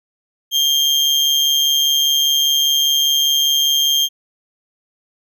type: tone with amplitude modulation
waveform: 35% pulse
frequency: 3200 Hz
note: G7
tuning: 35 cents sharp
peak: -9 dBFS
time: 0.51-4.09 s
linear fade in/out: 50 ms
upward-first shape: sine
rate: 145 Hz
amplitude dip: 50%
effects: none